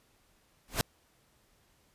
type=noise with exponential growth; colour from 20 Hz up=pink; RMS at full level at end=-23 dBFS; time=0.68-0.81 s; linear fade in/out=0 ms; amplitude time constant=28 ms; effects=pink hiss -68 dBFS RMS until 1.94 s + resampled to 32000 Hz